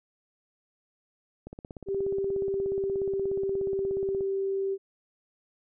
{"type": "click train", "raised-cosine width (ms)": 2, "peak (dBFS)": -27, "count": 47, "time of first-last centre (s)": [1.47, 4.208], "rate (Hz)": 16.8}
{"type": "tone with pitch glide", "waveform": "sine", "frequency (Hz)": [392, 389.5], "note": ["G4", "G4"], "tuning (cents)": [0, -11], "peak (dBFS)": -26, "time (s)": [1.86, 4.78], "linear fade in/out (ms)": 50, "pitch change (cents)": -11, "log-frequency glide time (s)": [2.18, 3.92]}
{"effects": []}